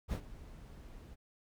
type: noise with ADSR envelope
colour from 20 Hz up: brown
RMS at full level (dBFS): -34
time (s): 0.08-1.16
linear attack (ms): 47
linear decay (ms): 78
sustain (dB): -17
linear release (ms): 28
effects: none